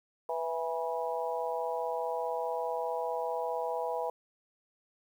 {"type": "harmonic tone with a mistuned harmonic", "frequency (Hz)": 164.81, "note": "E3", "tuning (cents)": 0, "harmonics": [3, 4, 5, 6], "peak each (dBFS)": [-35, -36, -37, -38], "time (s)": [0.29, 4.1], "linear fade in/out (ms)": 2, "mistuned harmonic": 6, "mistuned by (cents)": -27, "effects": ["10-bit"]}